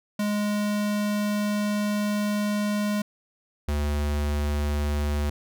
square tone pair in turn, 207.7 / 73.43 Hz, G#3 / D2, 0 / 0 cents, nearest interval octave + tritone, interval 1800 cents, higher first, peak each -24 dBFS, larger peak neither, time 0.19-3.02 / 3.68-5.3 s, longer first, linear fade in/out 5 ms, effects none

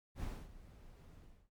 brown noise with ADSR envelope, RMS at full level -39 dBFS, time 0.15-1.5 s, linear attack 69 ms, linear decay 260 ms, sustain -17 dB, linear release 320 ms, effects noise-tail reverb RT60 0.1 s tail -24 dB re dry + MP3 96 kbps

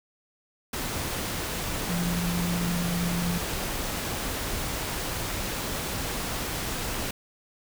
sine tone in noise, 173.9 Hz, F3, 7 cents flat, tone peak -26 dBFS, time 1.89-3.38 s, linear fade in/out 5 ms, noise pink, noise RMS -31 dBFS, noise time 0.73-7.11 s, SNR +2 dB, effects none

